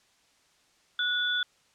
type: tone pair together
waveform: sine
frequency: 1463 / 3456 Hz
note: F#6 / A7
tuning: -20 / -32 cents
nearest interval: octave + minor third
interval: 1488 cents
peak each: -28 / -28 dBFS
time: 0.99-1.43 s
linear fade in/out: 2 ms
effects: white hiss -65 dBFS RMS until 1.74 s + low-pass 7000 Hz 12 dB/octave